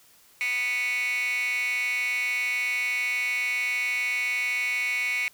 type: tone with high-pass filter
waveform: 15% pulse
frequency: 246.9 Hz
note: B3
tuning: in tune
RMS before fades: -27 dBFS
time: 0.41-5.28 s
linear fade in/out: 0 ms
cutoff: 2200 Hz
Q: 9.7
effects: white hiss -57 dBFS RMS until 5.33 s